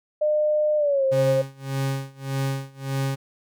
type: tone with pitch glide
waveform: sine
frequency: 605 to 532.8 Hz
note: D#5 to C5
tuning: -49 to +31 cents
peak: -18 dBFS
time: 0.21-1.42 s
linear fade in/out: 10 ms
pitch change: -220 cents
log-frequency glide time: 0.77-1.05 s
type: tone with tremolo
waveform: 40% pulse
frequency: 135.7 Hz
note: C#3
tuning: 36 cents flat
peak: -21 dBFS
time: 1.11-3.16 s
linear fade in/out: 20 ms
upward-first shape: sine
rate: 1.7 Hz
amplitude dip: 95%
effects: none